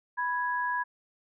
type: tone pair together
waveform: sine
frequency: 987.8 / 1661.3 Hz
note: B5 / G#6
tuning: 0 / 0 cents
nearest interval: major sixth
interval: 900 cents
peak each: -29 / -31 dBFS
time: 0.17-0.84 s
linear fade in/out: 20 ms
effects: none